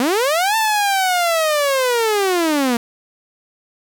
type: linear two-way sweep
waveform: sawtooth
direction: up then down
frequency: 229.4 to 896 to 229.4 Hz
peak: -11 dBFS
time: 0-2.77 s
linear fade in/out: 2 ms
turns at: 0.56 s
effects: none